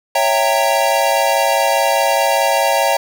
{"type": "chord", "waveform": "square", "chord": "C# diminished seventh", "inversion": "none", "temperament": "equal with one note detuned", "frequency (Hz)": [554.4, 659.3, 784, 921.1], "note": ["C#5", "E5", "G5", "Bb5"], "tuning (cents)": [0, 0, 0, -21], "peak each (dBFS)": -19, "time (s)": [0.15, 2.97], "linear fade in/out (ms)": 5, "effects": []}